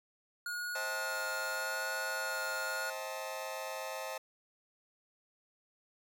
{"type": "tone with vibrato", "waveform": "square", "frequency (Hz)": 1436, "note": "F6", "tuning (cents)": 48, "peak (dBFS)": -37, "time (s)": [0.46, 2.9], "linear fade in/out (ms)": 2, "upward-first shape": "sine", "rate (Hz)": 0.84, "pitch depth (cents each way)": 16}
{"type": "chord", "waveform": "sawtooth", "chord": "A half-diminished seventh", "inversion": "first", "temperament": "just", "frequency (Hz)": [528, 633.6, 792, 880], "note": ["C5", "Eb5", "G5", "A5"], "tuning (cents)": [16, 31, 18, 0], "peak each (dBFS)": [-39, -39, -44, -41], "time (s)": [0.75, 4.18], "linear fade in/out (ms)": 5}
{"effects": []}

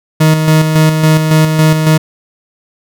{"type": "tone with tremolo", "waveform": "40% pulse", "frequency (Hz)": 156.7, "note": "D#3", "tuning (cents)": 13, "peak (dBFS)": -4, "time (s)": [0.2, 1.98], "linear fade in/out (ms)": 10, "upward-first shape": "square", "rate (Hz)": 3.6, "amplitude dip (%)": 45, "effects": []}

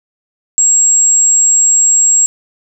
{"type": "tone", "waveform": "sine", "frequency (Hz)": 7600, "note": "A#8", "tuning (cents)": 33, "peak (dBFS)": -6, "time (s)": [0.58, 2.26], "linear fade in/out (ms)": 0, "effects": []}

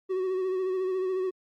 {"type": "tone with vibrato", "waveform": "triangle", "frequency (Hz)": 373.8, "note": "F#4", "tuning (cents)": 18, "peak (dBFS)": -24, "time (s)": [0.09, 1.31], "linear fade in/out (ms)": 20, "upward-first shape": "sine", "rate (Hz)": 14, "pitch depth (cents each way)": 34, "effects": ["Opus 48 kbps"]}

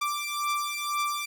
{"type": "beating tone pair", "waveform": "sawtooth", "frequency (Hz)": [1174.7, 1176.7], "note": ["D6", "D6"], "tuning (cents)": [0, 3], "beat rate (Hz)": 2, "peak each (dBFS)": -27, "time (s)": [0.01, 1.26], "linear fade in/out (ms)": 10, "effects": []}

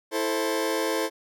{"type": "chord", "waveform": "sawtooth", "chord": "A minor", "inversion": "second", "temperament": "just", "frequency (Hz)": [330, 440, 528], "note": ["E4", "A4", "C5"], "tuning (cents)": [2, 0, 16], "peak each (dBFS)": [-25, -24, -25], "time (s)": [0.11, 1.1], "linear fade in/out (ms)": 50, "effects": []}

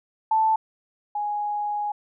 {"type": "tone pair in turn", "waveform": "sine", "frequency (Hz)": [880, 830.6], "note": ["A5", "G#5"], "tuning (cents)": [0, 0], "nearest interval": "minor second", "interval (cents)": 100, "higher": "first", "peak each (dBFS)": [-17, -24], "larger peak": "first", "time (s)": [[0.31, 0.56], [1.15, 1.92]], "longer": "second", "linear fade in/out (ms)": 5, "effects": []}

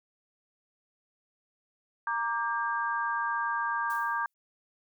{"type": "chord", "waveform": "sine", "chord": "G minor", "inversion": "first", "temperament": "equal with one note detuned", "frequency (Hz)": [932.3, 1174.7, 1601.9], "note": ["Bb5", "D6", "G6"], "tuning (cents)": [0, 0, 37], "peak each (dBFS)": -32, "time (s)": [2.07, 4.26], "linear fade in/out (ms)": 2}
{"type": "noise with exponential decay", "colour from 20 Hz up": "blue", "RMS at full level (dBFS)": -46, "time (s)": [3.9, 4.34], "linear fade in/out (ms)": 1, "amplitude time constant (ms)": 95}
{"effects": []}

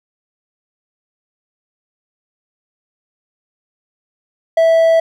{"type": "tone", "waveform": "triangle", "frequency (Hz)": 656, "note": "E5", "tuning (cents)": -9, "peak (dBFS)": -6, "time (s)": [4.57, 5], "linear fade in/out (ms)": 5, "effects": []}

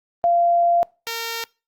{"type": "tone pair in turn", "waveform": ["sine", "5% pulse"], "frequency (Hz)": [690, 459.2], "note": ["F5", "A#4"], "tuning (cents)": [-21, -26], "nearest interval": "perfect fifth", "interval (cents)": 705, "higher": "first", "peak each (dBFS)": -14, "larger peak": "neither", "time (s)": [[0.24, 0.83], [1.07, 1.44]], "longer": "first", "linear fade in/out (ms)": 0, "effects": ["noise-tail reverb RT60 0.3 s tail -24 dB re dry", "Opus 32 kbps"]}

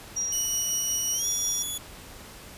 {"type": "tone with tremolo", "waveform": "sine", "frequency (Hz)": 5710, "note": "F8", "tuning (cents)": 37, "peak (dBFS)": -25, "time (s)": [0.16, 1.63], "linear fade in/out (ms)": 10, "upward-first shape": "sine", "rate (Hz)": 5.5, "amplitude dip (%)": 25}
{"type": "tone with pitch glide", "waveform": "10% pulse", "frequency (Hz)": [2964, 3405], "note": ["F#7", "G#7"], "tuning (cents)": [2, 42], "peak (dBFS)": -23, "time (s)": [0.32, 1.78], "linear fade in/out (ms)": 5, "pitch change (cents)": 240, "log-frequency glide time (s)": [1.13, 1.26]}
{"effects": ["pink hiss -45 dBFS RMS until 2.57 s", "resampled to 32000 Hz"]}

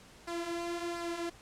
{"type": "tone with flanger", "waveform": "sawtooth", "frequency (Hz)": 342.3, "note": "F4", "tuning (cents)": -35, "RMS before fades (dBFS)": -37, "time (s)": [0.27, 1.3], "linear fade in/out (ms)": 10, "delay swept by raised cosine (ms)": [0.29, 5.29], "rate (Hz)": 1.4, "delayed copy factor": -0.55, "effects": ["pink hiss -56 dBFS RMS until 1.41 s", "low-pass 9000 Hz 12 dB/octave"]}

